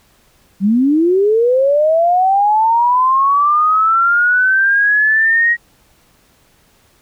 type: linear sweep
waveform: sine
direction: up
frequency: 185 to 1900 Hz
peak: -9 dBFS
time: 0.6-5.57 s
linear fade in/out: 50 ms
effects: pink hiss -53 dBFS RMS until 7.01 s

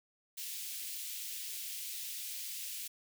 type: high-pass noise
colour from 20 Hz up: white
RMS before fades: -42 dBFS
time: 0.37-2.88 s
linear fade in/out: 10 ms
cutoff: 2400 Hz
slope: 24 dB/octave
effects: none

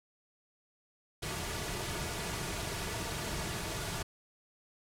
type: noise with comb filter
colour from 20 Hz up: pink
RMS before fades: -37 dBFS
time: 1.22-4.03 s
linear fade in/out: 10 ms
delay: 3.8 ms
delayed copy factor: -0.5
effects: low-pass 11000 Hz 12 dB/octave

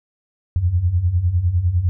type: beating tone pair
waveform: sine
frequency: 81.9 / 91.8 Hz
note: E2 / F#2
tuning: -11 / -13 cents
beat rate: 9.9 Hz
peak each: -21 / -16 dBFS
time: 0.56-1.89 s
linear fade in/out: 0 ms
effects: none

